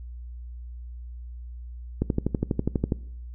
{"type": "click train", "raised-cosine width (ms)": 3, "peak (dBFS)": -10, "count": 12, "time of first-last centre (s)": [2.02, 2.922], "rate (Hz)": 12.2, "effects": ["noise-tail reverb RT60 0.7 s tail -21 dB re dry", "added 60 Hz sine -36 dBFS peak until 3.34 s"]}